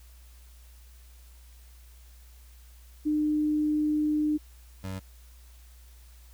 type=tone pair in turn; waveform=sine / 25% pulse; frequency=302.2 / 94.94 Hz; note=D4 / F#2; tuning=+50 / +45 cents; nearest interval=octave + minor sixth; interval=2005 cents; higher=first; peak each=-23 / -30 dBFS; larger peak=first; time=3.05-4.38 / 4.83-5 s; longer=first; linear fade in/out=20 ms; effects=added 60 Hz sine -49 dBFS peak until 6.33 s + white hiss -60 dBFS RMS until 6.33 s